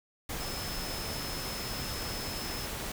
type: tone in noise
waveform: sine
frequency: 5200 Hz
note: E8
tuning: 24 cents flat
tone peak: -41 dBFS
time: 0.4-2.66 s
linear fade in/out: 5 ms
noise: pink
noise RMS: -37 dBFS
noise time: 0.29-2.92 s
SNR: -7 dB
effects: none